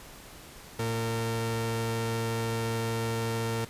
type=tone pair together; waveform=sawtooth; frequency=114.2 / 228.4 Hz; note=A#2 / A#3; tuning=-35 / -35 cents; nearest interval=octave; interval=1200 cents; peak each=-26 dBFS; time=0.79-3.65 s; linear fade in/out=5 ms; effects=pink hiss -48 dBFS RMS until 3.69 s + resampled to 32000 Hz